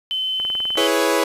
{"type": "tone", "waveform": "sine", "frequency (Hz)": 3058, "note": "G7", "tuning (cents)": -44, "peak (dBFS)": -20, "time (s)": [0.11, 0.87], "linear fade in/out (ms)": 0}
{"type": "click train", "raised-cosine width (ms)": 0.5, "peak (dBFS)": -19, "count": 9, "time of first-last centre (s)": [0.4, 0.806], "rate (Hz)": 19.7}
{"type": "chord", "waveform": "sawtooth", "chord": "C# minor seventh", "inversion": "first", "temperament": "equal", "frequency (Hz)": [329.6, 415.3, 493.9, 554.4], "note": ["E4", "G#4", "B4", "C#5"], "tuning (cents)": [0, 0, 0, 0], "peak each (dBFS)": -18, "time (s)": [0.77, 1.24], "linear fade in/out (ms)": 5}
{"effects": ["resampled to 32000 Hz", "8-bit"]}